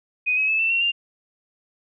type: tone with pitch steps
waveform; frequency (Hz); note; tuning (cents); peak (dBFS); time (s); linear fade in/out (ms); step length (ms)
sine; 2495 / 2552 / 2610 / 2669 / 2730 / 2792; D#7 / D#7 / E7 / E7 / F7 / F7; +4 / +43 / -18 / +21 / -40 / -1; -18; 0.26-0.92; 20; 110
effects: none